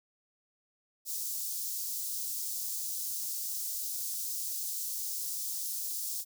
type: high-pass noise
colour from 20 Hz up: white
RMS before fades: -36 dBFS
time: 1.05-6.25 s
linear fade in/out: 50 ms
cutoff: 5000 Hz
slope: 24 dB/octave
effects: none